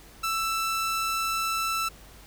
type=tone; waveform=sawtooth; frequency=1326 Hz; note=E6; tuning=10 cents sharp; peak=-22 dBFS; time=0.23-1.89 s; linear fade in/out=10 ms; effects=added 50 Hz sine -51 dBFS peak until 2.26 s + pink hiss -51 dBFS RMS until 2.26 s